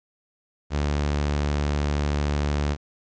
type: tone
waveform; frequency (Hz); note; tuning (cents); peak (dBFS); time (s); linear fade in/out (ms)
sawtooth; 73; D2; -10; -18; 0.7-2.77; 50
effects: resampled to 16000 Hz + 10-bit